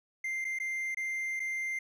triangle tone with dropouts, 2093 Hz, C7, in tune, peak -30 dBFS, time 0.24-1.79 s, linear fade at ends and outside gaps 5 ms, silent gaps 0.445-0.449 / 0.588-0.599 / 0.947-0.97 / 1.396-1.4 s, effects none

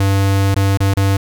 square tone with dropouts, 98 Hz, G2, in tune, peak -12 dBFS, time 0-1.17 s, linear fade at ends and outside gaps 5 ms, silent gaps 0.545-0.561 / 0.774-0.803 / 0.939-0.969 s, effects none

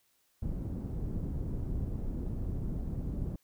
pink low-pass noise, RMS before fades -35 dBFS, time 0.42-3.36 s, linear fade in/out 5 ms, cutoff 230 Hz, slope 12 dB/octave, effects white hiss -72 dBFS RMS until 3.43 s

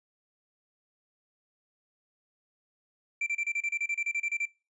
triangle tone bursts, 2349 Hz, D7, in tune, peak -26 dBFS, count 15, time 3.21-4.455 s, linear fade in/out 5 ms, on 55 ms, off 30 ms, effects noise-tail reverb RT60 0.3 s tail -22 dB re dry + resampled to 22050 Hz

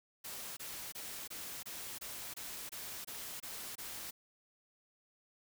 white noise bursts, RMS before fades -45 dBFS, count 11, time 0.24-4.11 s, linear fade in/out 10 ms, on 330 ms, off 24 ms, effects none

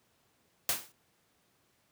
white noise with exponential decay, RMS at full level -26 dBFS, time 0.69-0.92 s, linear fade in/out 1 ms, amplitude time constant 50 ms, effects pink hiss -71 dBFS RMS until 1.91 s + high-pass 100 Hz 12 dB/octave

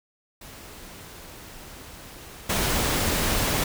pink noise with level steps, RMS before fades -43 / -24 dBFS, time 0.41-3.64 s, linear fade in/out 5 ms, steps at 2.49 s, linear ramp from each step 10 ms, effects none

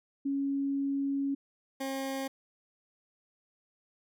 sine / 20% pulse tone pair in turn, 277.2 / 269 Hz, C#4 / C4, 0 / +48 cents, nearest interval minor second, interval 52 cents, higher first, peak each -28 dBFS, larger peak neither, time 0.25-1.35 / 1.8-2.28 s, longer first, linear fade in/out 10 ms, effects none

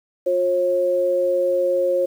sine tone pair together, 356.5 / 539.7 Hz, F4 / C#5, +36 / -46 cents, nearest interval perfect fifth, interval 718 cents, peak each -24 / -17 dBFS, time 0.26-2.06 s, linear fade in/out 10 ms, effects 8-bit

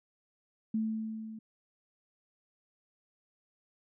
sine tone with level ramp, 220 Hz, A3, in tune, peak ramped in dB -27 to -42 dBFS, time 0.74-1.39 s, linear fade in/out 5 ms, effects none

